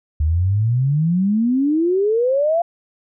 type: exponential sweep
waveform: sine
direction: up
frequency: 73.42 to 698.5 Hz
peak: -14 dBFS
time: 0.2-2.62 s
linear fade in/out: 5 ms
effects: none